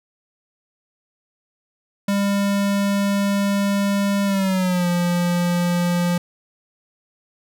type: tone with pitch glide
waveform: square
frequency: 200 to 175.12 Hz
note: G3 to F3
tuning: +35 to +5 cents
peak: -18 dBFS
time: 2.08-6.18 s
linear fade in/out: 5 ms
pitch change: -230 cents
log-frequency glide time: 4.25-4.88 s
effects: none